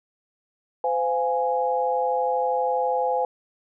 sine chord, F minor, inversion second, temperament equal with one note detuned, 511.3 / 698.5 / 830.6 Hz, C5 / F5 / Ab5, -40 / 0 / 0 cents, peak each -24 / -28 / -24 dBFS, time 0.84-3.25 s, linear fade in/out 2 ms, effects none

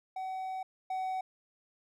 triangle tone pair in turn, 755 / 752.1 Hz, F#5 / F#5, +35 / +28 cents, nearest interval unison, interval 7 cents, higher first, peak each -33 / -30 dBFS, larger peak second, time 0.16-0.63 / 0.9-1.21 s, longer first, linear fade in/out 5 ms, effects none

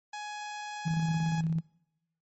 sawtooth tone, 837 Hz, G#5, 13 cents sharp, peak -33 dBFS, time 0.13-1.41 s, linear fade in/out 5 ms
sine tone with tremolo, 162.2 Hz, E3, 28 cents flat, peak -25 dBFS, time 0.85-1.61 s, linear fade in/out 20 ms, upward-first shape square, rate 17 Hz, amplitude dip 35%
effects noise-tail reverb RT60 0.9 s tail -24 dB re dry + MP3 32 kbps

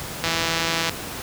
click train, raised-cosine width 0.2 ms, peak -5 dBFS, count 109, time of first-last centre 0.24-0.895 s, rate 165 Hz, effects pink hiss -32 dBFS RMS until 1.22 s + high-pass 60 Hz 12 dB/octave

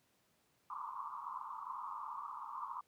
white band-pass noise, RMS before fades -45 dBFS, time 0.7-2.81 s, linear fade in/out 2 ms, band 910 to 1200 Hz, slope 96 dB/octave, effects pink hiss -75 dBFS RMS until 2.87 s + high-pass 100 Hz 12 dB/octave

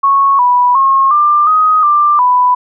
sine tone with pitch steps, 1103 / 983 / 1082 / 1190 / 1254 / 1185 / 993 Hz, C#6 / B5 / C#6 / D6 / D#6 / D6 / B5, -9 / -8 / -42 / +22 / +13 / +15 / +9 cents, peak -6 dBFS, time 0.03-2.55 s, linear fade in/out 10 ms, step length 360 ms, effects none

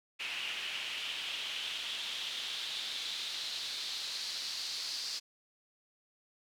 pink noise with band-pass filter sweep, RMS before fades -39 dBFS, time 0.19-5.2 s, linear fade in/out 20 ms, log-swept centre 2700 to 4700 Hz, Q 3.7, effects none

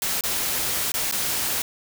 white noise with dropouts, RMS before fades -25 dBFS, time 0.02-1.62 s, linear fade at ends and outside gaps 1 ms, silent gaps 0.209-0.237 / 0.919-0.941 / 1.113-1.123 s, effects none

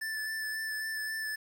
square tone with vibrato, 1755 Hz, A6, 5 cents flat, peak -34 dBFS, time 0.01-1.36 s, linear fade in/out 10 ms, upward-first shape sine, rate 3.7 Hz, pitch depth 16 cents each way, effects 10-bit

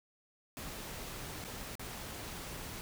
pink noise with dropouts, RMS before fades -44 dBFS, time 0.57-2.81 s, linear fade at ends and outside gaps 0 ms, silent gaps 1.441-1.448 / 1.754-1.795 s, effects none

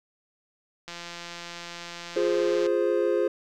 click train, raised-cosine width 0.2 ms, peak -21 dBFS, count 308, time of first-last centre 0.88-2.665 s, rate 172 Hz
triangle chord, F minor, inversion none, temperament equal, 349.2 / 415.3 / 523.3 Hz, F4 / Ab4 / C5, 0 / 0 / 0 cents, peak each -24 dBFS, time 2.16-3.28 s, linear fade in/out 5 ms
effects none

